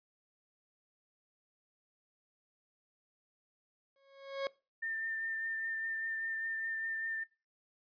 40% pulse tone with exponential growth, 548 Hz, C#5, 20 cents flat, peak -30 dBFS, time 3.96-4.47 s, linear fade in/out 1 ms, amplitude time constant 110 ms
sine tone with vibrato, 1799 Hz, A6, 38 cents sharp, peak -35 dBFS, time 4.82-7.24 s, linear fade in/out 10 ms, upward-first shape sine, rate 5 Hz, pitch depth 13 cents each way
effects noise-tail reverb RT60 0.3 s tail -22 dB re dry + resampled to 11025 Hz

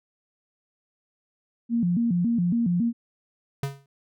sine tone with vibrato, 202.4 Hz, G#3, 44 cents flat, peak -20 dBFS, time 1.69-2.93 s, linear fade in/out 50 ms, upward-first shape square, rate 3.6 Hz, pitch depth 250 cents each way
square tone with exponential decay, 138.59 Hz, C#3, in tune, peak -23 dBFS, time 3.63-3.86 s, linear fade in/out 2 ms, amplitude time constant 48 ms
effects none

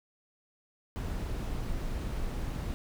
brown noise, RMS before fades -34 dBFS, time 0.96-2.74 s, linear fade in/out 0 ms, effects none

